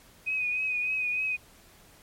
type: tone with vibrato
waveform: sine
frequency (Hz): 2502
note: D#7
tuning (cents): +9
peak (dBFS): -26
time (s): 0.26-1.37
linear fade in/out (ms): 20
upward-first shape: triangle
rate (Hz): 3.3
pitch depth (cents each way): 43
effects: pink hiss -56 dBFS RMS until 2.02 s + MP3 64 kbps